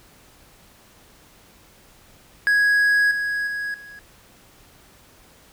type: tone with level steps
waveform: triangle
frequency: 1661.2 Hz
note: G#6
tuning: in tune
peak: -13 / -20 / -23 / -37 dBFS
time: 2.47-3.99 s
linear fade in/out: 0 ms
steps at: 3.11 / 3.47 / 3.74 s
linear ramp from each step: 2 ms
effects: pink hiss -52 dBFS RMS until 5.52 s